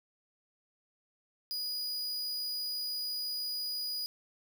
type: tone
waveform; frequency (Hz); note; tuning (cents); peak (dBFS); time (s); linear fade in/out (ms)
45% pulse; 4917; D#8; -21; -33; 1.51-4.06; 0
effects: 10-bit